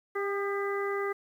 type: harmonic tone with a mistuned harmonic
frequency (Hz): 398.8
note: G4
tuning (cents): +30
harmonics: 1 / 2 / 3 / 4 / 5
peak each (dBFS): -30 / -41 / -36 / -42 / -38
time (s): 0.15-1.13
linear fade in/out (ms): 10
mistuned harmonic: 3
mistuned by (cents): +29
effects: 10-bit